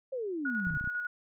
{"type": "exponential sweep", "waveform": "sine", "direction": "down", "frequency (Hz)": [548, 142.6], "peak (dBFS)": -32, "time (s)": [0.12, 0.78], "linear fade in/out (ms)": 10}
{"type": "tone with tremolo", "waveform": "sine", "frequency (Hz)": 1454, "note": "F#6", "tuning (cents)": -31, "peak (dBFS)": -30, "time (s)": [0.45, 1.07], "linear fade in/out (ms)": 5, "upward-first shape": "square", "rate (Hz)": 10, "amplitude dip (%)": 35}
{"type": "clicks", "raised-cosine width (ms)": 5, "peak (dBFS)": -28, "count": 7, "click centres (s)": [0.67, 0.708, 0.74, 0.772, 0.811, 0.842, 0.875]}
{"effects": []}